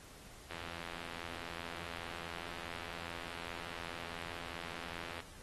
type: click train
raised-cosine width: 0.3 ms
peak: -28 dBFS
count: 399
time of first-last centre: 0.51-5.203 s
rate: 84.8 Hz
effects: pink hiss -56 dBFS RMS until 5.42 s + AAC 32 kbps